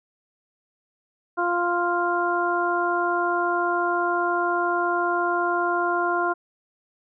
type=harmonic tone; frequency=349.2 Hz; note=F4; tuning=in tune; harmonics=1 / 2 / 3 / 4; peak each=-26 / -26 / -26 / -26 dBFS; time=1.37-6.34 s; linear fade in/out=20 ms; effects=none